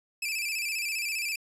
sawtooth tone with vibrato, 2473 Hz, D#7, 11 cents flat, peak -26 dBFS, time 0.22-1.36 s, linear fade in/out 5 ms, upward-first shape square, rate 15 Hz, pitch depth 78 cents each way, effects resampled to 32000 Hz

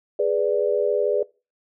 sine chord, G# diminished, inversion none, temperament equal, 415.3 / 493.9 / 587.3 Hz, G#4 / B4 / D5, 0 / 0 / 0 cents, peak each -22 / -23 / -23 dBFS, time 0.19-1.23 s, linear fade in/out 5 ms, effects noise-tail reverb RT60 0.3 s tail -22 dB re dry

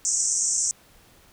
white band-pass noise, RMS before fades -24 dBFS, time 0.05-0.71 s, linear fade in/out 0 ms, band 5700 to 8300 Hz, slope 96 dB/octave, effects pink hiss -55 dBFS RMS until 1.32 s

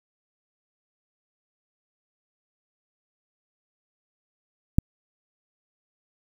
click, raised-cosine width 5 ms, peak -4 dBFS, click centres 4.785 s, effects 7-bit

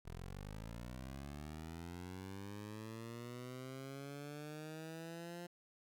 15% pulse linear sweep, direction up, 40.28 to 175.4 Hz, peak -40 dBFS, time 0.05-5.47 s, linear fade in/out 10 ms, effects none

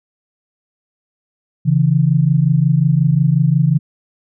sine tone pair together, 137.44 / 163 Hz, C#3 / E3, -14 / -19 cents, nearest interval minor third, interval 295 cents, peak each -13 dBFS, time 1.65-3.79 s, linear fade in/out 20 ms, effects none

